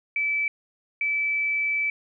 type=tone pair in turn; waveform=sine; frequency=2310 / 2310 Hz; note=D7 / D7; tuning=-29 / -29 cents; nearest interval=unison; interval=0 cents; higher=neither; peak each=-22 dBFS; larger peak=neither; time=0.16-0.48 / 1.01-1.9 s; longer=second; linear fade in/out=2 ms; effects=none